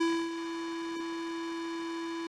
square tone with ADSR envelope, 332.7 Hz, E4, 16 cents sharp, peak -25 dBFS, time 0-2.27 s, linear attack 12 ms, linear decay 290 ms, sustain -10 dB, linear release 4 ms, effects low-pass 6000 Hz 12 dB/octave + AAC 32 kbps

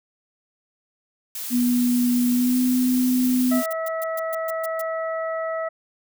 blue noise, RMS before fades -31 dBFS, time 1.35-3.66 s, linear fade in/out 5 ms
sine tone with pitch glide, 244.6 to 251.9 Hz, B3 to B3, -16 to +34 cents, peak -17 dBFS, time 1.5-3.63 s, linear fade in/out 50 ms, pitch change +50 cents, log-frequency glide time 2.33-2.57 s
violet noise bursts, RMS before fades -33 dBFS, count 11, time 3.24-4.815 s, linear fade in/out 5 ms, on 25 ms, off 130 ms
harmonic tone, 649 Hz, E5, 27 cents flat, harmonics 1 / 2 / 3, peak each -25 / -31 / -35 dBFS, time 3.51-5.69 s, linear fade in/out 10 ms
effects none

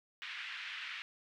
white band-pass noise, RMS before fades -44 dBFS, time 0.22-1.02 s, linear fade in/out 0 ms, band 1500 to 3000 Hz, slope 24 dB/octave, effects none

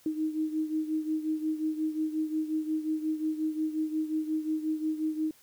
sine beating tone pair, 311.1 / 316.7 Hz, D#4 / D#4, 0 / +31 cents, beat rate 5.6 Hz, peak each -29 / -34 dBFS, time 0.06-5.31 s, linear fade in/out 2 ms, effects white hiss -60 dBFS RMS until 5.42 s

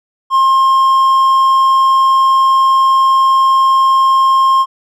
triangle tone, 1065 Hz, C6, 30 cents sharp, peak -5 dBFS, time 0.3-4.66 s, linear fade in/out 50 ms, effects none

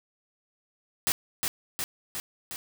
white noise with echo, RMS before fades -25 dBFS, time 1.07-1.12 s, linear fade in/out 0 ms, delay 360 ms, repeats 4, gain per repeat -3 dB, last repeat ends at 2.56 s, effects none

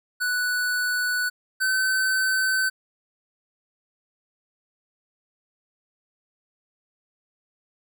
square tone pair in turn, 1482 / 1528.1 Hz, F#6 / G6, +2 / -45 cents, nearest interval minor second, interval 53 cents, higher second, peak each -23 / -21 dBFS, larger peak second, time 0.2-1.3 / 1.6-2.7 s, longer neither, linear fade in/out 20 ms, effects none

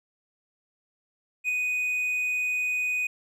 triangle tone with ADSR envelope, 2489 Hz, D#7, in tune, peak -20 dBFS, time 1.44-3.07 s, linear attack 49 ms, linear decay 4 ms, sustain -3 dB, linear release 4 ms, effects none

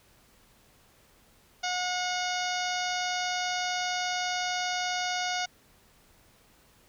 harmonic tone with a mistuned harmonic, 725 Hz, F#5, 35 cents flat, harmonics 1 / 2 / 3 / 4 / 5 / 6 / 7 / 8 / 9, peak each -32 / -35 / -37 / -38 / -39 / -40 / -40 / -41 / -42 dBFS, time 1.63-5.46 s, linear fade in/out 10 ms, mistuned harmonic 6, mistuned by +62 cents, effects pink hiss -61 dBFS RMS until 6.88 s

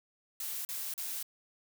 blue noise bursts, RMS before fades -38 dBFS, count 3, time 0.4-1.228 s, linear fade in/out 2 ms, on 250 ms, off 39 ms, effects none

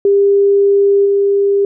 sine tone with level steps, 399.8 Hz, G4, 34 cents sharp, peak -7 / -9 dBFS, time 0.05-1.65 s, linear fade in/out 2 ms, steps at 1.05 s, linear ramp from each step 10 ms, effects none

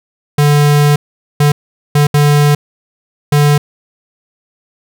square tone bursts at uneven times, 146.4 Hz, D3, 5 cents flat, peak -7 dBFS, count 5, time 0.38-0.96 / 1.4-1.52 / 1.95-2.07 / 2.14-2.55 / 3.32-3.58 s, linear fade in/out 5 ms, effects none

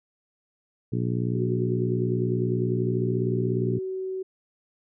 harmonic tone, 60 Hz, B1, 49 cents flat, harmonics 2 / 3 / 4 / 5 / 6 / 7, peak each -26 / -30 / -32 / -34 / -36 / -37 dBFS, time 0.92-3.79 s, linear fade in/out 10 ms
sine tone with pitch glide, 370 to 377.1 Hz, F#4 to F#4, 0 to +33 cents, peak -28 dBFS, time 1.35-4.23 s, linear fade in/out 10 ms, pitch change +33 cents, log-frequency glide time 2.63-3.21 s
effects none

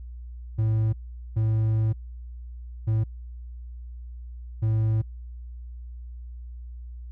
triangle tone bursts at uneven times, 110 Hz, A2, in tune, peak -18 dBFS, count 4, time 0.58-0.93 / 1.36-1.93 / 2.87-3.04 / 4.62-5.02 s, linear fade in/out 10 ms, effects added 60 Hz sine -36 dBFS peak until 7.11 s

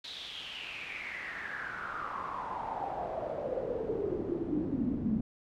brown noise with band-pass filter sweep, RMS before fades -36 dBFS, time 0.04-5.21 s, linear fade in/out 5 ms, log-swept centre 3900 to 210 Hz, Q 6.9, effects none

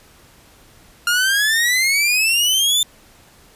sawtooth exponential sweep, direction up, 1396.9 to 3584 Hz, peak -11 dBFS, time 1.07-2.83 s, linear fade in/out 2 ms, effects pink hiss -49 dBFS RMS until 3.55 s + resampled to 32000 Hz

